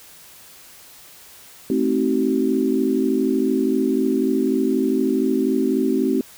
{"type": "chord", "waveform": "sine", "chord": "A diminished seventh", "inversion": "none", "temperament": "just", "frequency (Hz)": [220, 264, 316.8, 380.2], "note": ["A3", "C4", "Eb4", "Gb4"], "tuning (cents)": [0, 16, 31, 47], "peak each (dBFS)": [-24, -20, -24, -22], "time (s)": [1.7, 6.21], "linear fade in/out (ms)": 2, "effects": ["white hiss -45 dBFS RMS until 6.37 s"]}